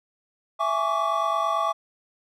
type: tone cluster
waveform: triangle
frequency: 664 / 832 / 1115 / 1164 Hz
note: E5 / G#5 / C#6 / D6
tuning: +12 / +3 / +10 / -16 cents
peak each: -26 / -28 / -25 / -24 dBFS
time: 0.59-1.73 s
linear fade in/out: 20 ms
effects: none